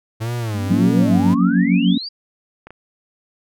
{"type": "tone with vibrato", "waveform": "45% pulse", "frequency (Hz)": 108.8, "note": "A2", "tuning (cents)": -19, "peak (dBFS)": -21, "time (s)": [0.2, 1.35], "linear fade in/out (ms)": 20, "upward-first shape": "sine", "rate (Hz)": 1.7, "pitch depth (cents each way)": 180}
{"type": "exponential sweep", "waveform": "sine", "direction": "up", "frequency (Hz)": [202, 4858], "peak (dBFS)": -26, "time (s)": [0.54, 2.09], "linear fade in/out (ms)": 10}
{"type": "chord", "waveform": "sine", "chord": "Gb major seventh", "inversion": "third", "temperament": "equal with one note detuned", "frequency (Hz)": [178.28, 185, 233.1, 277.2], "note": ["F3", "Gb3", "Bb3", "Db4"], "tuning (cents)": [36, 0, 0, 0], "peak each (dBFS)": -18, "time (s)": [0.7, 1.98], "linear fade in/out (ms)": 5}
{"type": "clicks", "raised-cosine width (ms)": 0.5, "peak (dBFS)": -23, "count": 2, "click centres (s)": [2.67, 2.706]}
{"effects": []}